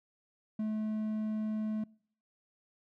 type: tone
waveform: triangle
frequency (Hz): 215.8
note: A3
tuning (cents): -33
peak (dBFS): -29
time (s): 0.59-1.84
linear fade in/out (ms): 5
effects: noise-tail reverb RT60 0.6 s tail -26 dB re dry